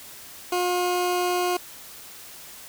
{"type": "tone", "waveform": "20% pulse", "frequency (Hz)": 357.7, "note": "F4", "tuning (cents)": 41, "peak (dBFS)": -17, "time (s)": [0.52, 1.57], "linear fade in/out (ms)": 5, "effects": ["white hiss -43 dBFS RMS until 2.68 s"]}